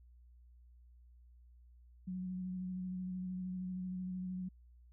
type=tone with vibrato; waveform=sine; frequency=183.8 Hz; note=F#3; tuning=11 cents flat; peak=-38 dBFS; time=2.07-4.49 s; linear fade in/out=10 ms; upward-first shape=square; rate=13 Hz; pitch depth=16 cents each way; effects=added 60 Hz sine -58 dBFS peak until 4.92 s